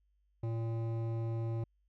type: tone with hard clipping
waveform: sine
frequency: 114.3 Hz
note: A#2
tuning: 34 cents flat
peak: -35 dBFS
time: 0.43-1.64 s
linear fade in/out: 5 ms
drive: 13 dB
effects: added 50 Hz sine -70 dBFS peak until 1.88 s